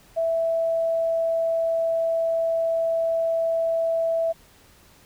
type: tone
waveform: sine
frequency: 659.3 Hz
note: E5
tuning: in tune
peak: -20 dBFS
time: 0.16-4.33 s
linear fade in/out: 20 ms
effects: pink hiss -54 dBFS RMS until 5.05 s